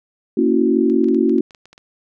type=chord; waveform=sine; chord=F# dominant seventh; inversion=first; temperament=equal with one note detuned; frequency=232 / 277.2 / 329.6 / 370 Hz; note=A#3 / C#4 / E4 / F#4; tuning=-8 / 0 / 0 / 0 cents; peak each=-18 dBFS; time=0.37-1.41 s; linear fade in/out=5 ms
type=clicks; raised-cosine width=0.2 ms; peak=-27 dBFS; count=11; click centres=0.899 / 1.043 / 1.086 / 1.146 / 1.295 / 1.383 / 1.508 / 1.548 / 1.656 / 1.73 / 1.779 s
effects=none